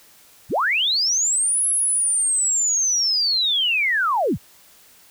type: linear two-way sweep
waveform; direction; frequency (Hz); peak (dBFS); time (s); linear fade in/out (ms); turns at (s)
sine; up then down; 38.89 to 10950 to 38.89; -17; 0.49-4.38; 50; 1.68
effects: white hiss -51 dBFS RMS until 5.1 s